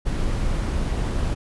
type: noise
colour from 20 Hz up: brown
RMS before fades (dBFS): -23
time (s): 0.05-1.35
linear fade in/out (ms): 20
effects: resampled to 24000 Hz